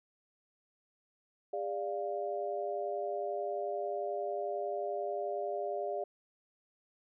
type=chord; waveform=sine; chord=D diminished; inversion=second; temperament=equal with one note detuned; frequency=405.6 / 587.3 / 698.5 Hz; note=Ab4 / D5 / F5; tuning=-41 / 0 / 0 cents; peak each=-38 / -37 / -38 dBFS; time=1.53-6.04 s; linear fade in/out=5 ms; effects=none